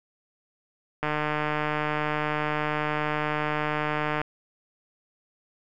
click train, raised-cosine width 0.5 ms, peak -12 dBFS, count 482, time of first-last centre 1.03-4.215 s, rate 151 Hz, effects none

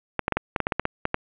clicks, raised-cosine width 0.5 ms, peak -7 dBFS, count 12, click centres 0.193 / 0.281 / 0.323 / 0.37 / 0.562 / 0.603 / 0.669 / 0.722 / 0.796 / 0.854 / 1.054 / 1.144 s, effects resampled to 8000 Hz + 7-bit

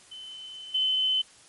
sine tone with level steps, 3047 Hz, G7, 50 cents flat, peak -39 / -22 dBFS, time 0.11-1.22 s, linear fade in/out 10 ms, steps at 0.74 s, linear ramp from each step 10 ms, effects white hiss -54 dBFS RMS until 1.48 s + MP3 48 kbps

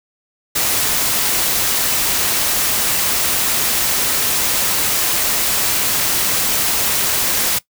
white noise, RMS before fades -17 dBFS, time 0.55-7.59 s, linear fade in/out 10 ms, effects noise-tail reverb RT60 0.1 s tail -19 dB re dry

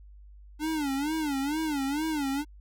square tone with vibrato, 293.7 Hz, D4, in tune, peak -28 dBFS, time 0.59-2.45 s, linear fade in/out 50 ms, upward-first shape sine, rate 2.2 Hz, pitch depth 150 cents each way, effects added 50 Hz sine -47 dBFS peak until 2.6 s

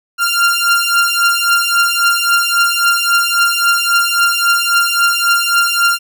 sawtooth beating tone pair, 1389 / 1392.7 Hz, F6 / F6, -10 / -5 cents, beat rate 3.7 Hz, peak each -10 dBFS, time 0.18-5.99 s, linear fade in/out 50 ms, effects none

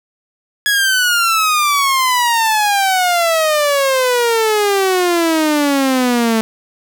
sawtooth exponential sweep, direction down, 1683 to 220 Hz, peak -8 dBFS, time 0.66-6.41 s, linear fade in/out 0 ms, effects none

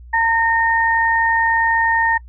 sine tone pair together, 909.2 / 1838 Hz, A#5 / A#6, -43 / -25 cents, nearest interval octave, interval 1218 cents, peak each -16 dBFS, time 0.13-2.18 s, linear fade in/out 10 ms, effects noise-tail reverb RT60 0.1 s tail -26 dB re dry + added 60 Hz sine -36 dBFS peak until 2.28 s

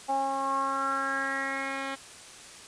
10% pulse tone with low-pass filter sweep, 271.5 Hz, C#4, 36 cents flat, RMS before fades -30 dBFS, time 0.08-1.96 s, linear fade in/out 20 ms, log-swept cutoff 790 to 2800 Hz, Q 6.2, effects white hiss -47 dBFS RMS until 2.67 s + resampled to 22050 Hz

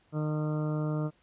harmonic tone with a mistuned harmonic, 152.7 Hz, D#3, 32 cents flat, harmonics 1 / 2 / 3 / 4 / 5 / 6 / 7 / 8 / 9, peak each -29 / -35 / -40 / -40 / -52 / -50 / -51 / -46 / -50 dBFS, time 0.12-1.11 s, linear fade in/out 50 ms, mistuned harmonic 5, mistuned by -29 cents, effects pink hiss -67 dBFS RMS until 1.22 s + resampled to 8000 Hz

